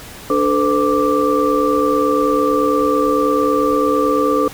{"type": "tone cluster", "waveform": "sine", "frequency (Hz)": [292.1, 438, 507, 1173], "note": ["D4", "A4", "B4", "D6"], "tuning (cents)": [-9, -8, 45, -2], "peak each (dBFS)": -18, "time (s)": [0.3, 4.48], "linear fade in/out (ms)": 2, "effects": ["pink hiss -35 dBFS RMS until 4.53 s"]}